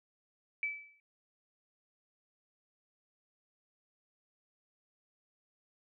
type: tone with exponential decay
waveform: sine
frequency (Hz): 2307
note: D7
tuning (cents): -31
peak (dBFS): -29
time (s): 0.63-1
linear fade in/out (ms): 1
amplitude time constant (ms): 80
effects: none